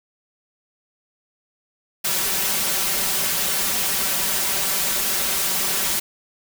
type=noise with comb filter; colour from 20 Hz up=white; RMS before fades=-22 dBFS; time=2.04-6 s; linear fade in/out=10 ms; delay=5.2 ms; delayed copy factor=+0.8; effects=none